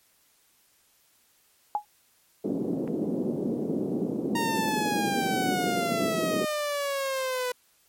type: tone with exponential decay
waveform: sine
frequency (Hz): 835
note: G#5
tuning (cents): +9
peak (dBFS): -19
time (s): 1.75-1.85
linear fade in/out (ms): 1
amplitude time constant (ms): 20
type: band-pass noise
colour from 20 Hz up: pink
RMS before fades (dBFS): -29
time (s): 2.44-6.45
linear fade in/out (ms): 5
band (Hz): 190 to 440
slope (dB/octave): 24
type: click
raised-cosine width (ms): 0.5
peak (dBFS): -28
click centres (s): 2.877
type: exponential sweep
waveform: sawtooth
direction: down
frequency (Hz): 932 to 493.9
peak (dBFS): -23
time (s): 4.35-7.52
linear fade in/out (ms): 5
effects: white hiss -64 dBFS RMS until 7.88 s + MP3 64 kbps